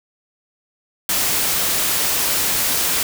white noise, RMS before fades -19 dBFS, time 1.09-3.03 s, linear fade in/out 2 ms, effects none

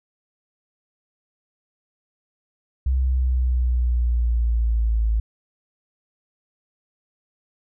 sine linear sweep, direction down, 65.41 to 54.2 Hz, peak -17 dBFS, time 2.86-5.2 s, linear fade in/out 5 ms, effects none

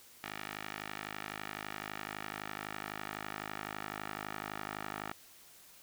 10% pulse tone with band-pass filter sweep, 51.91 Hz, G#1, in tune, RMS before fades -43 dBFS, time 0.24-5.12 s, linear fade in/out 0 ms, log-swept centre 2100 to 1400 Hz, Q 1.1, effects white hiss -58 dBFS RMS until 5.82 s

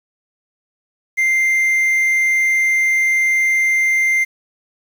triangle tone, 2093 Hz, C7, in tune, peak -11 dBFS, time 1.17-4.25 s, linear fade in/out 20 ms, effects 7-bit

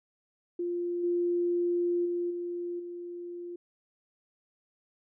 sine tone with level steps, 349.2 Hz, F4, in tune, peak -29 / -25 / -28 / -32 / -37 dBFS, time 0.59-3.56 s, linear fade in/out 5 ms, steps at 1.03 / 2.05 / 2.3 / 2.79 s, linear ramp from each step 10 ms, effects none

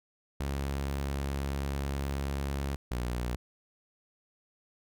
sawtooth tone pair in turn, 69.3 / 60.75 Hz, C#2 / B1, 0 / -28 cents, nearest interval major second, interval 228 cents, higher first, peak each -27 dBFS, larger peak neither, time 0.4-2.76 / 2.91-3.36 s, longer first, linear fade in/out 5 ms, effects none

